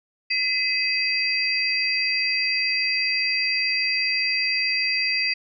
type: tone cluster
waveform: sine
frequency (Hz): 2030 / 2555 / 4723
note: B6 / D#7 / D8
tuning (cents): +47 / +45 / +9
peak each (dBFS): -27 / -24 / -24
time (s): 0.3-5.34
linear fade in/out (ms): 10
effects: none